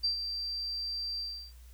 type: tone with ADSR envelope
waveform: sine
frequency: 4699 Hz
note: D8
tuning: in tune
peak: -25 dBFS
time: 0.03-1.53 s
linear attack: 17 ms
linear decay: 110 ms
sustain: -8 dB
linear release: 340 ms
effects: added 60 Hz sine -49 dBFS peak until 1.73 s + white hiss -63 dBFS RMS until 1.73 s